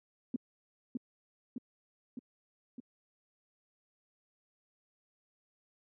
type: tone with echo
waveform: sine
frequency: 246.9 Hz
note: B3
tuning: in tune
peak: -29 dBFS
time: 0.34-0.36 s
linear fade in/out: 2 ms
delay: 610 ms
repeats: 4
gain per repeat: -3 dB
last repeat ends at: 2.8 s
effects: high-pass 150 Hz 12 dB/octave